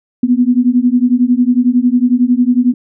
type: beating tone pair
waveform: sine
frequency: 241.3 / 252.3 Hz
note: B3 / B3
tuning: -40 / +37 cents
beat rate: 11 Hz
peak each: -11 dBFS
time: 0.23-2.74 s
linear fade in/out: 5 ms
effects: none